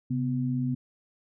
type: tone pair together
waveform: sine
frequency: 133.16 / 250 Hz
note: C3 / B3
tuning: +31 / +21 cents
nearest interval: major seventh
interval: 1090 cents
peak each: -28 dBFS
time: 0.1-0.75 s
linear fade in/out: 10 ms
effects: none

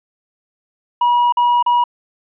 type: tone with dropouts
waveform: triangle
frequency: 965 Hz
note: B5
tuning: 40 cents flat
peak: -9 dBFS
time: 1.01-1.84 s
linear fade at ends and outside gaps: 5 ms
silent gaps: 1.324-1.37 / 1.627-1.662 s
effects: resampled to 8000 Hz

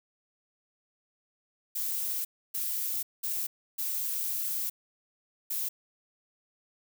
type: noise bursts at uneven times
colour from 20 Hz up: violet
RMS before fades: -32 dBFS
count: 5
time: 1.75-2.25 / 2.54-3.03 / 3.23-3.47 / 3.78-4.7 / 5.5-5.69 s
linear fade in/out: 10 ms
effects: none

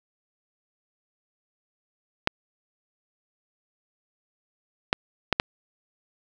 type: clicks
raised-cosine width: 0.3 ms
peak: -3 dBFS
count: 4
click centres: 2.274 / 4.929 / 5.327 / 5.399 s
effects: none

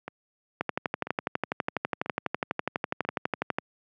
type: two click trains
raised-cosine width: 0.5 ms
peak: -11 / -20 dBFS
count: 37 / 4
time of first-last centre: 0.61-3.585 / 0.08-3.05 s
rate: 12.1 / 1.01 Hz
effects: high-pass 150 Hz 12 dB/octave

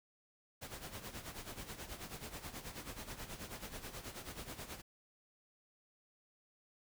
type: noise with tremolo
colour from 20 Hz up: pink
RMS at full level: -45 dBFS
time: 0.61-4.82 s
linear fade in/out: 20 ms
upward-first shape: sine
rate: 9.3 Hz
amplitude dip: 70%
effects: none

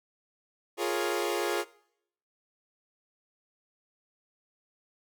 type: chord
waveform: sawtooth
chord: Bb minor seventh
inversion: second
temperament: equal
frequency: 349.2 / 415.3 / 466.2 / 554.4 Hz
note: F4 / Ab4 / Bb4 / Db5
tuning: 0 / 0 / 0 / 0 cents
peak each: -28 / -28 / -32 / -32 dBFS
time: 0.77-1.65 s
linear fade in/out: 50 ms
effects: noise-tail reverb RT60 0.7 s tail -21 dB re dry

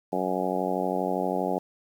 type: harmonic tone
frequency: 92.5 Hz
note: F#2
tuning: in tune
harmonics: 2 / 3 / 4 / 5 / 6 / 7 / 8 / 9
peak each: -33 / -33 / -33 / -33 / -33 / -33 / -33 / -33 dBFS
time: 0.12-1.59 s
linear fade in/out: 10 ms
effects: 9-bit

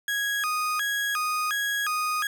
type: tone with vibrato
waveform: 35% pulse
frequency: 1433 Hz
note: F6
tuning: 44 cents sharp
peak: -23 dBFS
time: 0.08-2.27 s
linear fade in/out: 2 ms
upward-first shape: square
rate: 1.4 Hz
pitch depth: 250 cents each way
effects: 10-bit

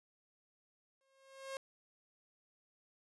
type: tone with exponential growth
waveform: sawtooth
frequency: 538 Hz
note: C5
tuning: 48 cents sharp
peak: -35 dBFS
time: 1.01-1.57 s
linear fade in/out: 1 ms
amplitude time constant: 120 ms
effects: resampled to 24000 Hz

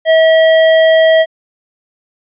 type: tone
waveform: square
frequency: 644 Hz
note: E5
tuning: 41 cents flat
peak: -6 dBFS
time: 0.05-1.26 s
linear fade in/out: 50 ms
effects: resampled to 8000 Hz

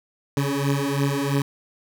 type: beating tone pair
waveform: 20% pulse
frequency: 138.59 / 141.59 Hz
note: C#3 / C#3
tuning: 0 / +37 cents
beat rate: 3 Hz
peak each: -19 dBFS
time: 0.37-1.42 s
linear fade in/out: 2 ms
effects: none

